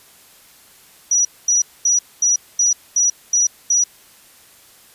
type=tone bursts; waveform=sine; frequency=5840 Hz; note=F#8; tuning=24 cents flat; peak=-12 dBFS; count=8; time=1.11-3.84 s; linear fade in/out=5 ms; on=140 ms; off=230 ms; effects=white hiss -48 dBFS RMS until 4.94 s + resampled to 32000 Hz